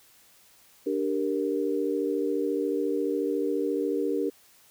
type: chord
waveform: sine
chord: G minor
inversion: second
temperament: equal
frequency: 293.7 / 392 / 466.2 Hz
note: D4 / G4 / Bb4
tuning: 0 / 0 / 0 cents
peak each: -29 dBFS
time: 0.86-4.3 s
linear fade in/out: 10 ms
effects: white hiss -58 dBFS RMS until 4.7 s